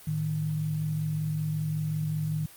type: tone pair together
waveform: sine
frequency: 109.4 / 154.71 Hz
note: A2 / D#3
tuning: -9 / -10 cents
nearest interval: tritone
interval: 599 cents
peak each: -35 / -27 dBFS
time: 0.07-2.46 s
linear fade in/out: 5 ms
effects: white hiss -50 dBFS RMS until 2.56 s + Opus 32 kbps